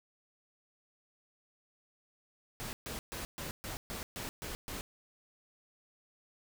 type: noise bursts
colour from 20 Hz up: pink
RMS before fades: -41 dBFS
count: 9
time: 2.6-4.81 s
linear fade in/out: 0 ms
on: 130 ms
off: 130 ms
effects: none